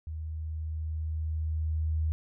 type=tone with level ramp; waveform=sine; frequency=78.7 Hz; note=D#2; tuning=20 cents sharp; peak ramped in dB=-34 to -25 dBFS; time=0.07-2.12 s; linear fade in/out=0 ms; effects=none